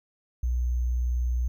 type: tone with sample-and-hold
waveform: sine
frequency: 61.1 Hz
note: B1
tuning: 18 cents flat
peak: -23 dBFS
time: 0.43-1.48 s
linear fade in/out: 5 ms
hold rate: 6300 Hz
effects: none